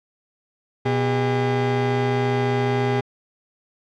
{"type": "tone pair together", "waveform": "30% pulse", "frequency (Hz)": [123.47, 404.9], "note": ["B2", "G#4"], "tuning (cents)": [0, -44], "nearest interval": "octave + major sixth", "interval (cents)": 2056, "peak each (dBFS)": [-19, -19], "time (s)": [0.85, 3.01], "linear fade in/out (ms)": 10, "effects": ["low-pass 3000 Hz 12 dB/octave"]}